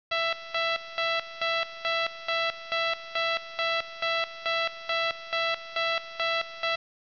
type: tone with tremolo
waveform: 10% pulse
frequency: 664 Hz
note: E5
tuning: 12 cents sharp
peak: -16 dBFS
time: 0.11-6.76 s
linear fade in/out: 10 ms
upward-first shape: square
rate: 2.3 Hz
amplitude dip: 80%
effects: resampled to 11025 Hz + 7-bit